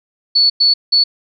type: tone bursts at uneven times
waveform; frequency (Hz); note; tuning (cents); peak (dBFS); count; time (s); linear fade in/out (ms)
sine; 4435; C#8; 0; -8; 3; 0.35-0.5 / 0.6-0.74 / 0.92-1.04; 10
effects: none